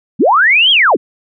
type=linear two-way sweep; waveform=sine; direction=up then down; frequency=150.1 to 3329 to 158.1 Hz; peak=-6 dBFS; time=0.19-0.97 s; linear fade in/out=20 ms; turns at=0.71 s; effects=none